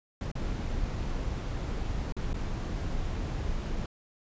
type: noise with dropouts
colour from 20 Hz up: brown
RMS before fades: -32 dBFS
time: 0.21-3.86 s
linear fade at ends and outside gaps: 2 ms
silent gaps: 0.316-0.353 / 2.124-2.166 / 2.332-2.342 s
effects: resampled to 16000 Hz